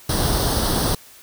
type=noise with comb filter; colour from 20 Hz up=pink; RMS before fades=-20 dBFS; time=0.09-0.95 s; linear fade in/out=5 ms; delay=0.21 ms; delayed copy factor=+0.75; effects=white hiss -46 dBFS RMS until 1.22 s